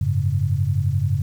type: chord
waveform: sine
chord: F# suspended second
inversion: none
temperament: just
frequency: 92.5 / 104.06 / 138.75 Hz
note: F#2 / G#2 / C#3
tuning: 0 / +4 / +2 cents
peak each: -22 dBFS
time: 0.01-1.22 s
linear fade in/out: 5 ms
effects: 8-bit